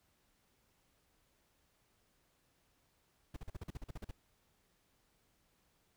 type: noise bursts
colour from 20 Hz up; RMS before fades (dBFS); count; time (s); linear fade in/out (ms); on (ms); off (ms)
brown; -43; 12; 3.34-4.113; 5; 25; 43
effects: pink hiss -75 dBFS RMS until 5.96 s